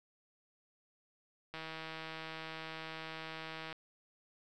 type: click train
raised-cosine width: 0.3 ms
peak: -28 dBFS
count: 351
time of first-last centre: 1.54-3.728 s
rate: 160 Hz
effects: none